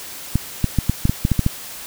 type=clicks; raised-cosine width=5 ms; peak=-3 dBFS; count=10; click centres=0.356 / 0.643 / 0.787 / 0.896 / 1.054 / 1.095 / 1.251 / 1.317 / 1.393 / 1.464 s; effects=white hiss -34 dBFS RMS until 1.86 s